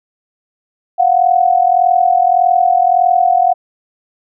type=tone pair together; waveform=sine; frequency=701.3 / 743 Hz; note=F5 / F#5; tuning=+7 / +7 cents; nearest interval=minor second; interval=100 cents; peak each=-11 dBFS; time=0.98-3.54 s; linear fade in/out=20 ms; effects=none